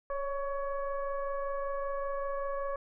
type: tone with frequency modulation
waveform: sine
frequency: 554.4 Hz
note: C#5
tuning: in tune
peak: -31 dBFS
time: 0.1-2.76 s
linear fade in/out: 2 ms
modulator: 567 Hz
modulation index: 1.1
effects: none